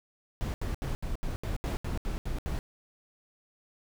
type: noise bursts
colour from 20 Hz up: brown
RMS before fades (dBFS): -32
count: 11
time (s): 0.41-2.59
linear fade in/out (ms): 0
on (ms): 130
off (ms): 75
effects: none